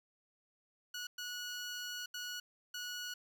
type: tone bursts at uneven times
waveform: 15% pulse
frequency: 1462 Hz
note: F#6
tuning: 21 cents flat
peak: -34 dBFS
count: 4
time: 0.94-1.07 / 1.18-2.06 / 2.14-2.4 / 2.74-3.14 s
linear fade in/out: 5 ms
effects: none